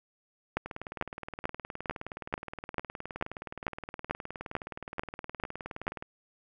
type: two click trains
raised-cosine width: 0.5 ms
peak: -23 / -13 dBFS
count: 104 / 13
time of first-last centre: 0.66-6.025 / 0.57-5.88 s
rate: 19.2 / 2.26 Hz
effects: none